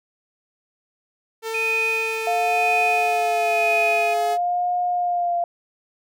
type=tone with pitch glide; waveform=sawtooth; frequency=448.1 to 424.2 Hz; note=A4 to G#4; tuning=+32 to +37 cents; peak=-22 dBFS; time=1.42-4.38 s; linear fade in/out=50 ms; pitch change=-95 cents; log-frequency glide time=2-4.12 s
type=tone with tremolo; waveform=sine; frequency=2489 Hz; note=D#7; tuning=in tune; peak=-19 dBFS; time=1.54-4.14 s; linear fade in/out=5 ms; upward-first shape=sine; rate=1 Hz; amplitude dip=70%
type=tone with vibrato; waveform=sine; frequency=698.5 Hz; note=F5; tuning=in tune; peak=-19 dBFS; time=2.27-5.44 s; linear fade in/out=2 ms; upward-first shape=sine; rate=0.5 Hz; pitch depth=39 cents each way
effects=none